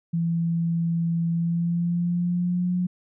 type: tone with pitch glide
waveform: sine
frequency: 167.6 to 179.63 Hz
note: E3 to F3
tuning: +29 to +49 cents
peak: -21 dBFS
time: 0.13-2.87 s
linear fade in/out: 10 ms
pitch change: +120 cents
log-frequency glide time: 1.31-2.75 s
effects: none